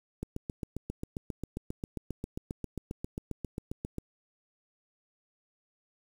click train, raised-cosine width 3 ms, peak -22 dBFS, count 29, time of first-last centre 0.23-3.983 s, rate 7.46 Hz, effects 8-bit

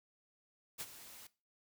white noise with ADSR envelope, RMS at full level -41 dBFS, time 0.78-1.27 s, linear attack 27 ms, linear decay 45 ms, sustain -13 dB, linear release 3 ms, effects noise-tail reverb RT60 0.3 s tail -19 dB re dry

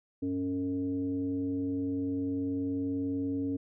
sine tone with frequency modulation, 277.2 Hz, C#4, in tune, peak -29 dBFS, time 0.22-3.57 s, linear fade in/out 10 ms, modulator 178 Hz, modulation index 0.58, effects none

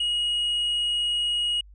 triangle tone, 2891 Hz, F#7, 41 cents flat, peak -21 dBFS, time 0-1.61 s, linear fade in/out 5 ms, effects added 50 Hz sine -46 dBFS peak until 1.74 s + resampled to 22050 Hz

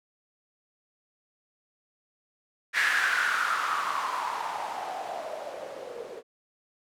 violet noise with low-pass filter sweep, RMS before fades -30 dBFS, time 2.73-6.23 s, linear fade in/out 50 ms, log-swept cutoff 1800 to 450 Hz, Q 6, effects none

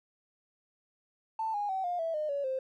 triangle tone with pitch steps, 887 / 822.8 / 763.3 / 708.1 / 656.9 / 609.3 / 565.3 / 524.4 Hz, A5 / G#5 / G5 / F5 / E5 / D#5 / C#5 / C5, +14 / -16 / -46 / +24 / -6 / -36 / +34 / +4 cents, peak -26 dBFS, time 1.39-2.59 s, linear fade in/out 5 ms, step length 150 ms, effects tanh soft clip ceiling -28 dBFS

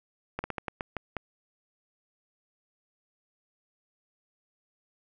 slowing click train, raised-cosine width 0.5 ms, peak -17 dBFS, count 8, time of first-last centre 0.39-1.167 s, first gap 50 ms, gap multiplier 1.26, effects none

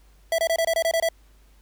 square tone bursts, 659.3 Hz, E5, in tune, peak -20 dBFS, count 9, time 0.32-1.088 s, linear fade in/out 2 ms, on 64 ms, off 24 ms, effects added 50 Hz sine -52 dBFS peak until 1.61 s + pink hiss -62 dBFS RMS until 1.61 s

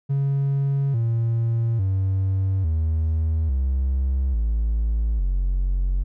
triangle tone with pitch steps, 138.59 / 115.2 / 95.76 / 79.6 / 66.17 / 55 / 45.72 Hz, C#3 / A#2 / G2 / D#2 / C2 / A1 / F#1, 0 / -20 / -40 / +40 / +20 / 0 / -20 cents, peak -16 dBFS, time 0.09-6.04 s, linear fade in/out 20 ms, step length 850 ms, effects tanh soft clip ceiling -13 dBFS

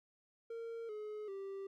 triangle tone with pitch steps, 459.9 / 424.2 / 391.2 Hz, A#4 / G#4 / G4, -23 / +37 / -4 cents, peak -40 dBFS, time 0.5-1.67 s, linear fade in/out 5 ms, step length 390 ms, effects none

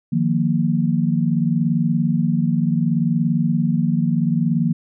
sine chord, Eb suspended second, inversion none, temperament equal with one note detuned, 155.56 / 176.24 / 233.1 Hz, Eb3 / F3 / Bb3, 0 / +16 / 0 cents, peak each -20 dBFS, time 0.12-4.73 s, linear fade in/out 10 ms, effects none

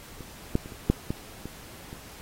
clicks, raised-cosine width 3 ms, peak -27 / -9 / -28 / -28 / -6 / -15 / -22 / -29 dBFS, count 8, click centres 0.207 / 0.554 / 0.659 / 0.722 / 0.9 / 1.105 / 1.456 / 1.929 s, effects pink hiss -47 dBFS RMS until 2.21 s + AAC 48 kbps

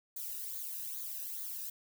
violet noise with flanger, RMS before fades -41 dBFS, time 0.16-1.7 s, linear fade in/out 5 ms, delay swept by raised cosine 0.36 to 0.94 ms, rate 2.4 Hz, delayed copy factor -0.65, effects none

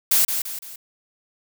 blue noise with echo, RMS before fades -17 dBFS, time 0.11-0.25 s, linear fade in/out 5 ms, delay 170 ms, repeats 3, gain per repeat -7 dB, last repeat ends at 0.76 s, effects none

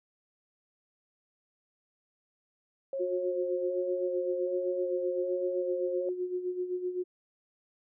sine tone with vibrato, 537 Hz, C5, 45 cents sharp, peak -31 dBFS, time 2.93-6.09 s, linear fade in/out 2 ms, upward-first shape square, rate 1.3 Hz, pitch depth 17 cents each way
sine tone with tremolo, 362.4 Hz, F#4, 36 cents flat, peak -28 dBFS, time 2.99-7.04 s, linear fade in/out 20 ms, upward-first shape sine, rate 7.8 Hz, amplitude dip 65%
effects none

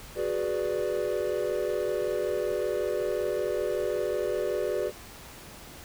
triangle chord, G# half-diminished seventh, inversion third, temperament equal, 370 / 415.3 / 493.9 / 587.3 Hz, F#4 / G#4 / B4 / D5, 0 / 0 / 0 / 0 cents, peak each -30 dBFS, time 0.15-4.92 s, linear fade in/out 50 ms, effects pink hiss -46 dBFS RMS until 5.84 s

